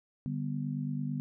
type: chord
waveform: sine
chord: G major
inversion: second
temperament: just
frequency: 147 / 196 / 245 Hz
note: D3 / G3 / B3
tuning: +2 / 0 / -14 cents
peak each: -34 / -39 / -36 dBFS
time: 0.26-1.2 s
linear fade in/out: 0 ms
effects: none